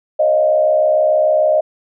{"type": "tone with frequency modulation", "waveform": "sine", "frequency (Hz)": 617, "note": "D#5", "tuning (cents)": -15, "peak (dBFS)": -10, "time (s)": [0.19, 1.61], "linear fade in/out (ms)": 10, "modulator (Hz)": 66.7, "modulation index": 0.75, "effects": []}